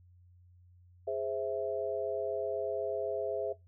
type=chord; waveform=sine; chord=Ab augmented; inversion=none; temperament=equal; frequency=415.3 / 523.3 / 659.3 Hz; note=Ab4 / C5 / E5; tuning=0 / 0 / 0 cents; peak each=-36 / -37 / -34 dBFS; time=1.07-3.53 s; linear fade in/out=10 ms; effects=noise-tail reverb RT60 0.2 s tail -20 dB re dry + added 89 Hz sine -57 dBFS peak until 3.67 s